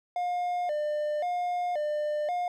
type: tone with vibrato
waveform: triangle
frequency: 653 Hz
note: E5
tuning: 17 cents flat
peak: -25 dBFS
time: 0.16-2.48 s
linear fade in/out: 2 ms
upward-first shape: square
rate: 0.94 Hz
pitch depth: 150 cents each way
effects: none